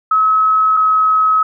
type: tone pair in turn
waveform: sine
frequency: 1285 / 1279.4 Hz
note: E6 / D#6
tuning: -45 / +48 cents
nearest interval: unison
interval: 7 cents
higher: first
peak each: -9 dBFS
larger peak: neither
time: 0.11-0.77 / 0.77-1.43 s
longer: neither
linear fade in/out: 5 ms
effects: none